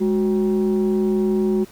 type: tone pair together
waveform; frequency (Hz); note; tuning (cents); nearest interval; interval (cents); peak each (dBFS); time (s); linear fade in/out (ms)
sine; 207.7 / 370.1; G#3 / F#4; 0 / 0; minor seventh; 1000; -17; 0-1.65; 20
effects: tanh soft clip ceiling -13 dBFS + pink hiss -47 dBFS RMS until 1.71 s